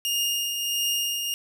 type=tone with tremolo; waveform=sawtooth; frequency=2835 Hz; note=F7; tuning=25 cents sharp; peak=-19 dBFS; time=0.05-1.34 s; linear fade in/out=0 ms; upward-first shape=triangle; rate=1.5 Hz; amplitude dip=45%; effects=none